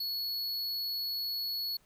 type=tone; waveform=square; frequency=4381 Hz; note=C#8; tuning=21 cents flat; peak=-33 dBFS; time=0-1.77 s; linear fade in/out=5 ms; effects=pink hiss -67 dBFS RMS until 1.85 s